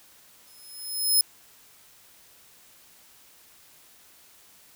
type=tone with exponential growth; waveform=5% pulse; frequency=5150 Hz; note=E8; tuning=41 cents flat; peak=-10 dBFS; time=0.47-1.21 s; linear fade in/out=2 ms; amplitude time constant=160 ms; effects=white hiss -55 dBFS RMS until 4.75 s